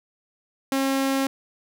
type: tone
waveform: sawtooth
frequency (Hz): 270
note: C#4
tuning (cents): -45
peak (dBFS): -17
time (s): 0.72-1.27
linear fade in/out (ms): 2
effects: none